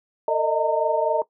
sine tone cluster, 452.1 / 610 / 634 / 914 Hz, A4 / D#5 / D#5 / A#5, +47 / -34 / +32 / -34 cents, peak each -24 dBFS, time 0.28-1.22 s, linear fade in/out 2 ms, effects noise-tail reverb RT60 0.1 s tail -17 dB re dry

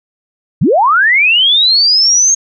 sine linear sweep, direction up, 102.3 to 6510 Hz, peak -6 dBFS, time 0.61-2.35 s, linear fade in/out 10 ms, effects none

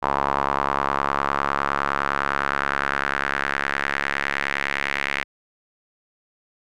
sawtooth tone with band-pass filter sweep, 69.8 Hz, C#2, 13 cents sharp, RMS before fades -24 dBFS, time 0.02-5.24 s, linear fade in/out 20 ms, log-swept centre 980 to 2100 Hz, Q 3, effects none

